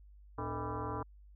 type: tone with frequency modulation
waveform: sine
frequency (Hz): 439.1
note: A4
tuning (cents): -4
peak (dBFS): -35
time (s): 0.38-1.03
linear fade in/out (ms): 5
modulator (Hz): 184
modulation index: 4.3
effects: added 50 Hz sine -54 dBFS peak until 1.35 s